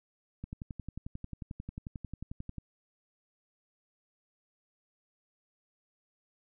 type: click train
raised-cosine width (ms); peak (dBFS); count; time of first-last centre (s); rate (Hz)
5; -27; 25; 0.44-2.583; 11.2
effects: none